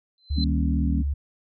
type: tone with exponential growth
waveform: sine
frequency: 4066 Hz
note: B7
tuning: 50 cents sharp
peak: -25 dBFS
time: 0.18-0.44 s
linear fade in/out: 1 ms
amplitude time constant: 56 ms
type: tone with pitch glide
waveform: sine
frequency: 71.9 to 70.87 Hz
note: D2 to C#2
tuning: -36 to +39 cents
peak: -22 dBFS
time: 0.3-1.14 s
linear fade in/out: 10 ms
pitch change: -25 cents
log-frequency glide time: 0.59-0.98 s
type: chord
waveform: sine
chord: Eb dominant seventh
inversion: none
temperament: equal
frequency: 155.56 / 196 / 233.1 / 277.2 Hz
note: Eb3 / G3 / Bb3 / Db4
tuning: 0 / 0 / 0 / 0 cents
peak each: -29 dBFS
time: 0.36-1.03 s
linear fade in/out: 20 ms
effects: none